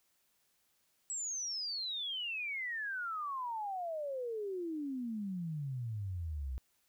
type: exponential sweep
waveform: sine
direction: down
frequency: 7870 to 61.74 Hz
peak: -36 dBFS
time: 1.1-6.58 s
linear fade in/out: 0 ms
effects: white hiss -75 dBFS RMS until 6.88 s